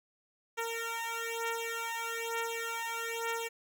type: beating tone pair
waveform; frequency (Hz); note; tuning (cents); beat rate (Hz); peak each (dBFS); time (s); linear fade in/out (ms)
10% pulse; 459.4 / 460.5; A#4 / A#4; -25 / -21; 1.1; -29; 0.57-3.49; 20
effects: none